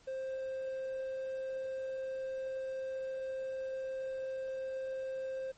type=tone; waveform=triangle; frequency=527 Hz; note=C5; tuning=12 cents sharp; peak=-34 dBFS; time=0.07-5.52 s; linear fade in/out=10 ms; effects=pink hiss -64 dBFS RMS until 5.57 s + MP3 32 kbps